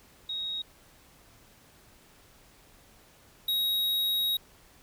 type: tone pair in turn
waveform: sine / square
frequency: 3773 / 3797 Hz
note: A#7 / A#7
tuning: +20 / +31 cents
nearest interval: unison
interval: 11 cents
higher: second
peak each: -31 / -26 dBFS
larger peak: second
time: 0.29-0.62 / 3.48-4.37 s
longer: second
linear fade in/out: 5 ms
effects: pink hiss -58 dBFS RMS until 4.82 s